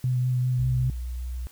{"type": "tone with vibrato", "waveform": "sine", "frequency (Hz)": 126, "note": "B2", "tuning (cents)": 35, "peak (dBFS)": -21, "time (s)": [0.04, 0.9], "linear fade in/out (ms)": 2, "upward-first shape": "triangle", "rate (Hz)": 5.1, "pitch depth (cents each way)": 21}
{"type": "tone with pitch glide", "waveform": "sine", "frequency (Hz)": [61.1, 62.1], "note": ["B1", "B1"], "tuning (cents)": [-18, 10], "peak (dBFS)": -29, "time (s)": [0.59, 1.47], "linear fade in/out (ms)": 0, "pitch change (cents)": 28, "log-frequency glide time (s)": [0.85, 1.34]}
{"effects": ["white hiss -54 dBFS RMS until 1.51 s"]}